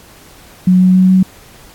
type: tone with pitch steps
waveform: sine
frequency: 183.3 / 184.57 / 185.86 / 187.15 Hz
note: F#3 / F#3 / F#3 / F#3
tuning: -16 / -4 / +8 / +20 cents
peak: -5 dBFS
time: 0.67-1.23 s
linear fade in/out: 5 ms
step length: 140 ms
effects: pink hiss -41 dBFS RMS until 1.74 s + AAC 64 kbps